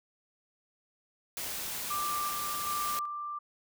white noise, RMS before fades -37 dBFS, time 1.37-2.99 s, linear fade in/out 0 ms
sine tone with tremolo, 1182 Hz, D6, 11 cents sharp, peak -31 dBFS, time 1.9-3.39 s, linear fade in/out 10 ms, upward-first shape square, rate 1.3 Hz, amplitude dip 35%
effects none

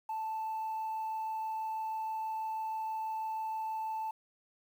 sine tone with frequency modulation, 880 Hz, A5, in tune, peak -32 dBFS, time 0.09-4.11 s, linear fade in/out 5 ms, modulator 26.2 Hz, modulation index 0.21, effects tanh soft clip ceiling -32 dBFS + 10-bit

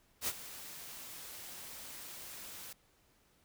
white noise with ADSR envelope, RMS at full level -33 dBFS, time 0.21-2.73 s, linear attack 66 ms, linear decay 45 ms, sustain -15 dB, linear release 4 ms, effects pink hiss -70 dBFS RMS until 3.44 s

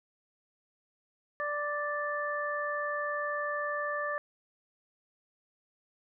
harmonic tone, 587.3 Hz, D5, in tune, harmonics 1 / 2 / 3, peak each -35 / -35 / -35 dBFS, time 1.4-4.18 s, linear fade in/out 0 ms, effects none

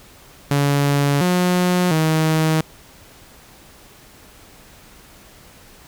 sawtooth tone with pitch steps, 142.2 / 180 / 158.2 Hz, C#3 / F#3 / D#3, +45 / -47 / +29 cents, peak -11 dBFS, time 0.51-2.61 s, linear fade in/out 2 ms, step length 700 ms, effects pink hiss -46 dBFS RMS until 5.87 s

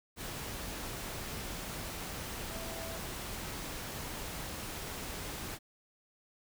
sine tone in noise, 659 Hz, E5, 1 cent flat, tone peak -45 dBFS, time 2.49-3 s, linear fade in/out 50 ms, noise pink, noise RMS -41 dBFS, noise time 0.16-5.59 s, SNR -7 dB, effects none

